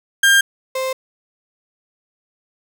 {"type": "tone pair in turn", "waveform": "35% pulse", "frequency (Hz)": [1600, 523.2], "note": ["G6", "C5"], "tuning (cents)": [35, 0], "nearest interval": "octave + perfect fifth", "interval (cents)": 1935, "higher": "first", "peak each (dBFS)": [-8, -18], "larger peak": "first", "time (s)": [[0.23, 0.41], [0.75, 0.93]], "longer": "neither", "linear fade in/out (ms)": 5, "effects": []}